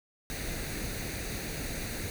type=noise with comb filter; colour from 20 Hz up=pink; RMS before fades=-36 dBFS; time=0.3-2.1 s; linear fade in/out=0 ms; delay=0.47 ms; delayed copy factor=+0.6; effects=none